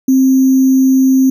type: tone with sample-and-hold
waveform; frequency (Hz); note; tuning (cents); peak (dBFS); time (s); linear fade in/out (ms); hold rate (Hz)
sine; 263.8; C4; +14; -6; 0.08-1.3; 5; 6300
effects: none